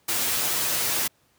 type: noise with comb filter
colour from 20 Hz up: white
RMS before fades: -25 dBFS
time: 0.08-1.08 s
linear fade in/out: 10 ms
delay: 8.5 ms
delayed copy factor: +0.6
effects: pink hiss -64 dBFS RMS until 1.38 s + high-pass 80 Hz 12 dB/octave